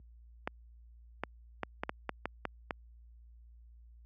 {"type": "clicks", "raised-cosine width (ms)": 0.5, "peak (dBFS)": -18, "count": 9, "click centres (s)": [0.475, 1.236, 1.633, 1.835, 1.894, 2.093, 2.256, 2.453, 2.708], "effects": ["added 58 Hz sine -37 dBFS peak until 4.05 s", "high-pass 150 Hz 12 dB/octave"]}